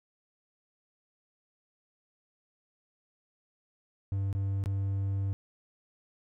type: tone with dropouts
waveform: triangle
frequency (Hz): 98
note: G2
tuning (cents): 0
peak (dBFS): -26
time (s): 4.12-5.33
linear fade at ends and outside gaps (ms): 0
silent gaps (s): 4.328-4.35 / 4.639-4.659
effects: none